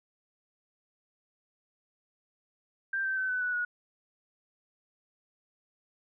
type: tone with pitch steps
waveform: sine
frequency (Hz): 1578 / 1552.7 / 1527.8 / 1503.3 / 1479.1 / 1455.4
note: G6 / G6 / G6 / F#6 / F#6 / F#6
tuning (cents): +11 / -17 / -45 / +27 / -1 / -29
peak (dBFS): -28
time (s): 2.93-3.65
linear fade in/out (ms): 5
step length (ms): 120
effects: none